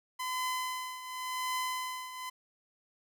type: tone with tremolo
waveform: sawtooth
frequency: 1018 Hz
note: C6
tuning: 48 cents flat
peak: -27 dBFS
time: 0.19-2.3 s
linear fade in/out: 10 ms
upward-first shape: triangle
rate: 0.91 Hz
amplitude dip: 75%
effects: none